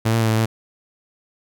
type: tone with pitch steps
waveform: sawtooth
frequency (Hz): 112.7 / 114.5 / 111.8 / 110.5 / 111.8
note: A2 / A#2 / A2 / A2 / A2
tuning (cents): +42 / -31 / +28 / +8 / +28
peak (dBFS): -12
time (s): 0.05-0.46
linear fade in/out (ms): 10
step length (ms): 82
effects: none